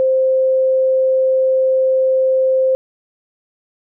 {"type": "tone", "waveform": "sine", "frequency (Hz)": 523.3, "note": "C5", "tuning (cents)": 0, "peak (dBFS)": -11, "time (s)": [0, 2.75], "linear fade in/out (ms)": 0, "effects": []}